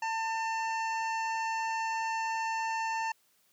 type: harmonic tone with a mistuned harmonic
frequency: 897 Hz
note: A5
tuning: 33 cents sharp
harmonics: 1 / 2 / 3 / 5 / 6 / 7 / 8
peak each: -31 / -38 / -40 / -50 / -52 / -52 / -54 dBFS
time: 0.02-3.12 s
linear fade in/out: 5 ms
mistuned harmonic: 5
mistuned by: -30 cents
effects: white hiss -69 dBFS RMS until 3.52 s + high-pass 100 Hz 12 dB/octave